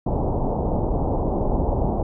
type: low-pass noise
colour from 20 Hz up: pink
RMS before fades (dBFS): -22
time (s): 0.06-2.03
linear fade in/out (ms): 5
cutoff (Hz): 900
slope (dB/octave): 48
effects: none